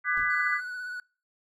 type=chord; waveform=sine; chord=G# half-diminished seventh; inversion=second; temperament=just; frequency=1196.1 / 1495.1 / 1661.2 / 1993.5 Hz; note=D6 / F#6 / G#6 / B6; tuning=+31 / +18 / 0 / +16 cents; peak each=-31 / -28 / -32 / -28 dBFS; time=0.04-0.61 s; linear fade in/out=50 ms
type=noise with exponential decay; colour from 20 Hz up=brown; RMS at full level=-41 dBFS; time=0.17-0.45 s; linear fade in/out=0 ms; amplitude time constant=59 ms
type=tone with vibrato; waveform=triangle; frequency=1480 Hz; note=F#6; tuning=in tune; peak=-32 dBFS; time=0.3-1 s; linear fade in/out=2 ms; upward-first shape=sine; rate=16 Hz; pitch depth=25 cents each way
effects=noise-tail reverb RT60 0.4 s tail -26 dB re dry